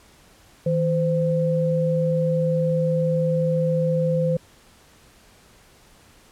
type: tone pair together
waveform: sine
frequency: 160.35 / 515 Hz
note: E3 / C5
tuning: -48 / -28 cents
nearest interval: octave + minor sixth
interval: 2020 cents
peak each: -21 / -21 dBFS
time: 0.66-4.37 s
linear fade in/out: 5 ms
effects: pink hiss -53 dBFS RMS until 6.31 s + low-pass 12000 Hz 12 dB/octave